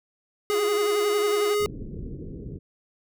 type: tone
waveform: square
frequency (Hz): 415.3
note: G#4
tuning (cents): 0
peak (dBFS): -22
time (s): 0.5-1.66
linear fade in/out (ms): 0
type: tone with vibrato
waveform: sawtooth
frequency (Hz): 370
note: F#4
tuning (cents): 0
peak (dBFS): -28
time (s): 0.5-1.55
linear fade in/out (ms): 10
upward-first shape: triangle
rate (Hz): 11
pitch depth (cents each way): 190
type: low-pass noise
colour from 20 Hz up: pink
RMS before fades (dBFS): -36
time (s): 1.59-2.59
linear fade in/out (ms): 20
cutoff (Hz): 440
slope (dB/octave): 48
effects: none